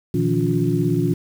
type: tone cluster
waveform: sine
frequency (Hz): 120.2 / 155.1 / 171.6 / 286.2 / 355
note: B2 / D#3 / F3 / D4 / F4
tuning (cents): -46 / -5 / -30 / -45 / +28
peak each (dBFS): -23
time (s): 0.14-1.14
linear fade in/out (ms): 5
effects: 7-bit